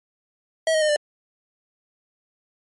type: tone with pitch steps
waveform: square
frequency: 644 / 626.8 / 610 / 593.6 Hz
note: E5 / D#5 / D#5 / D5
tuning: -41 / +13 / -34 / +18 cents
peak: -18 dBFS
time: 0.67-0.962 s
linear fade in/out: 2 ms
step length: 73 ms
effects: MP3 48 kbps